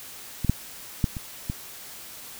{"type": "clicks", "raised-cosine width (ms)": 5, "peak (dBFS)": [-14, -6, -8, -20, -15], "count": 5, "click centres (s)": [0.447, 0.496, 1.042, 1.168, 1.499], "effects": ["white hiss -42 dBFS RMS until 2.39 s"]}